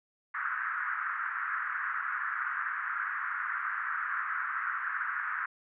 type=band-pass noise; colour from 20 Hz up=white; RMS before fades=-34 dBFS; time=0.34-5.46 s; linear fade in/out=5 ms; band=1200 to 1700 Hz; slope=48 dB/octave; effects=none